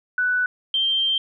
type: tone pair in turn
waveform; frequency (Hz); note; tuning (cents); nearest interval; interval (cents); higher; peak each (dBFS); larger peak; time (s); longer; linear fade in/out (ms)
sine; 1488 / 3153; F#6 / G7; +9 / +9; octave + minor second; 1300; second; -18; neither; 0.18-0.46 / 0.74-1.18; second; 2
effects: none